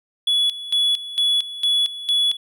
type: tone with tremolo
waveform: triangle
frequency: 3400 Hz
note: G#7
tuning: 40 cents sharp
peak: -14 dBFS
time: 0.27-2.37 s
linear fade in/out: 5 ms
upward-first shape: square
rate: 2.2 Hz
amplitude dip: 80%
effects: none